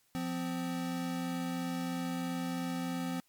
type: tone pair together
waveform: square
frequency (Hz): 174.61 / 257.7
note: F3 / C4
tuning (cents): 0 / -26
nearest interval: perfect fifth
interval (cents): 674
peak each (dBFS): -38 / -36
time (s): 0.15-3.2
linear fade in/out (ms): 0
effects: white hiss -71 dBFS RMS until 3.28 s + MP3 96 kbps